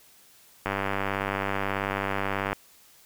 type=click train; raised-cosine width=0.5 ms; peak=-12 dBFS; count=185; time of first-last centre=0.66-2.53 s; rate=98.4 Hz; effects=white hiss -56 dBFS RMS until 3.05 s